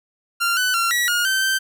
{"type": "tone with pitch steps", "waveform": "sawtooth", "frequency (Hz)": [1386, 1499, 1369, 1930, 1430, 1546, 1555], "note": ["F6", "F#6", "F6", "B6", "F6", "G6", "G6"], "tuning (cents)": [-14, 22, -35, -40, 41, -24, -14], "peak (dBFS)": -14, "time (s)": [0.4, 1.59], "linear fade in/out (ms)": 20, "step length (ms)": 170, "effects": []}